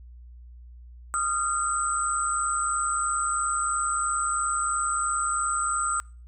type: tone cluster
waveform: sine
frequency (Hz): 1237 / 1380 / 8070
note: D#6 / F6 / B8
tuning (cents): -10 / -21 / +36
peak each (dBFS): -28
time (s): 1.14-6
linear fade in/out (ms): 0
effects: noise-tail reverb RT60 0.4 s tail -26 dB re dry + added 60 Hz sine -43 dBFS peak until 6.27 s